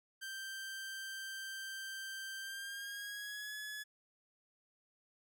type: tone with pitch glide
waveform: sawtooth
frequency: 1568 to 1700.1 Hz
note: G6 to G#6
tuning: 0 to +40 cents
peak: -39 dBFS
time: 0.21-3.84 s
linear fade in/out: 20 ms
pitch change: +140 cents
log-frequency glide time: 2.39-3.55 s
effects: none